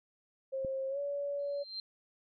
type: tone with pitch glide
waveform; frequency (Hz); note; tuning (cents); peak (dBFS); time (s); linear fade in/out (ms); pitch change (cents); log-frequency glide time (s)
sine; 534 to 569; C5 to C#5; +35 to +45; -33; 0.52-1.64; 20; +110; 0.89-0.99
type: click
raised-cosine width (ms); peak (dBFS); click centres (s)
3; -30; 0.648
type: tone with exponential growth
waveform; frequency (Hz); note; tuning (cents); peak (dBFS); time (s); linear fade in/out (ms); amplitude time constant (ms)
sine; 4150; C8; -15; -35; 1.39-1.8; 2; 89
effects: none